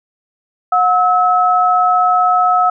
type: tone pair together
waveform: sine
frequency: 726 / 1293.6 Hz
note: F#5 / E6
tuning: -33 / -33 cents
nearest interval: minor seventh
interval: 1000 cents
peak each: -12 dBFS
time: 0.72-2.7 s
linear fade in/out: 5 ms
effects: none